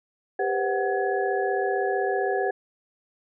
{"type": "tone cluster", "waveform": "sine", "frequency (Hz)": [396.2, 482.4, 518, 744, 1686], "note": ["G4", "B4", "C5", "F#5", "G#6"], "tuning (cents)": [18, -41, -17, 9, 26], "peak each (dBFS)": [-26, -32, -31, -27, -32], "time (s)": [0.39, 2.51], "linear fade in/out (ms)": 5, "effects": []}